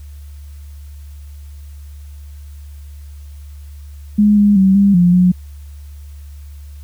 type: tone with pitch steps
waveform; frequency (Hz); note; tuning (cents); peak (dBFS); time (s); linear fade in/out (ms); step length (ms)
sine; 208.3 / 205.1 / 191.5 / 199.6 / 176 / 180.8; G#3 / G#3 / G3 / G3 / F3 / F#3; +5 / -21 / -40 / +32 / +14 / -40; -7; 4.18-5.32; 10; 190
effects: added 72 Hz sine -31 dBFS peak until 6.83 s + white hiss -52 dBFS RMS until 6.83 s